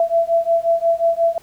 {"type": "beating tone pair", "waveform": "sine", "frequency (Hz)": [667, 672.6], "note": ["E5", "E5"], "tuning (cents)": [20, 35], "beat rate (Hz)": 5.6, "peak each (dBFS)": -17, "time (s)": [0, 1.38], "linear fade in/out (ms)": 2, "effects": ["pink hiss -51 dBFS RMS until 1.42 s"]}